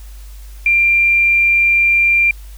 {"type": "tone", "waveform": "sine", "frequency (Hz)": 2378, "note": "D7", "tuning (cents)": 21, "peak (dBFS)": -9, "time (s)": [0.66, 2.31], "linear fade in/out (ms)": 2, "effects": ["added 50 Hz sine -31 dBFS peak until 2.57 s", "white hiss -46 dBFS RMS until 2.57 s"]}